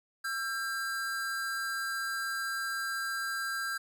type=tone pair together; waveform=square; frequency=1342.1 / 1596 Hz; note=E6 / G6; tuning=+31 / +31 cents; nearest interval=minor third; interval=300 cents; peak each=-39 / -34 dBFS; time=0.24-3.78 s; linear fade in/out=10 ms; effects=none